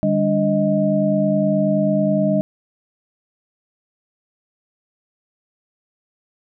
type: tone cluster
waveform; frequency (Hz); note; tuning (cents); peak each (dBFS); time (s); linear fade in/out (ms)
sine; 150.7 / 200.1 / 292.2 / 625; D3 / G3 / D4 / D#5; +45 / +36 / -9 / +8; -24 / -18 / -23 / -19; 0.03-2.41; 0
effects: none